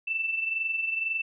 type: tone pair together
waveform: sine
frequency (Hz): 2658 / 2680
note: E7 / E7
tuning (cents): +14 / +28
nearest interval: unison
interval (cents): 14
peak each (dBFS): -27 / -35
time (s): 0.07-1.22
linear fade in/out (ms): 10
effects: none